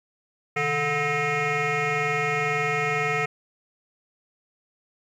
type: tone with frequency modulation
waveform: sine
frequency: 1298 Hz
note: E6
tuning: 27 cents flat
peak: -19 dBFS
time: 0.56-3.26 s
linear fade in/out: 10 ms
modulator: 286 Hz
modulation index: 4
effects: tanh soft clip ceiling -21 dBFS + 10-bit